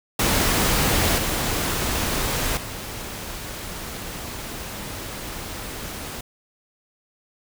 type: noise with level steps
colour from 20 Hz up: pink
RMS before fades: -20 / -24 / -33 dBFS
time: 0.19-6.21 s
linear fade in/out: 5 ms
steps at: 1.18 / 2.57 s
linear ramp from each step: 2 ms
effects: none